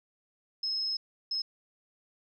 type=tone bursts at uneven times; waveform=sine; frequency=5170 Hz; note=E8; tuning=34 cents flat; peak=-29 dBFS; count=2; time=0.63-0.97 / 1.31-1.42 s; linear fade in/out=5 ms; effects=none